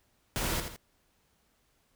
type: noise with echo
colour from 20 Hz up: pink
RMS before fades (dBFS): -32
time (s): 0.36-0.6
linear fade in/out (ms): 0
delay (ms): 81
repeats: 2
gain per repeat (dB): -7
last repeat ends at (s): 0.762
effects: pink hiss -71 dBFS RMS until 1.95 s